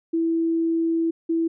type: tone pair in turn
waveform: sine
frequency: 329.6 / 329.6 Hz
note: E4 / E4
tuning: 0 / 0 cents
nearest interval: unison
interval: 0 cents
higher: neither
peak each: -19 dBFS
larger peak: neither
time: 0.13-1.11 / 1.29-1.48 s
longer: first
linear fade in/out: 10 ms
effects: none